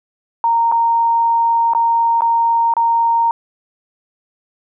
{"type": "tone with dropouts", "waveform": "sine", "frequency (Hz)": 926, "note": "A#5", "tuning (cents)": -12, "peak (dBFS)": -11, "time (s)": [0.44, 3.31], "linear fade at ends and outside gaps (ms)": 1, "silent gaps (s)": [[0.716, 0.722], [1.735, 1.749], [2.208, 2.219], [2.738, 2.767]], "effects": []}